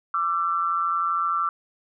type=tone pair together; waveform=sine; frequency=1172 / 1344.8 Hz; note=D6 / E6; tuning=-4 / +34 cents; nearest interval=major second; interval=238 cents; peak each=-24 dBFS; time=0.14-1.49 s; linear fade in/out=2 ms; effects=none